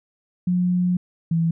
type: tone pair in turn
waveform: sine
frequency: 179.4 / 165.4 Hz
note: F3 / E3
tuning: +47 / +6 cents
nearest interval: minor second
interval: 141 cents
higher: first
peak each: -17 dBFS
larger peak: neither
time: 0.47-0.97 / 1.31-1.51 s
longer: first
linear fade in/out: 5 ms
effects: none